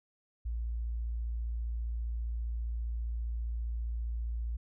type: tone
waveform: sine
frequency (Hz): 57.5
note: A#1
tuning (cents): -23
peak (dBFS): -32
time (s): 0.45-4.57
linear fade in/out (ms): 10
effects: none